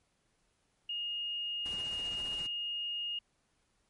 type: tone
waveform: sine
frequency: 2851 Hz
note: F7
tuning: 35 cents sharp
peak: -34 dBFS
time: 0.89-3.19 s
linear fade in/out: 5 ms
type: noise with tremolo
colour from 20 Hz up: pink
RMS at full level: -47 dBFS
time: 1.65-2.47 s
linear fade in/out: 10 ms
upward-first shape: triangle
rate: 15 Hz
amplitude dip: 45%
effects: pink hiss -75 dBFS RMS until 3.89 s + MP3 48 kbps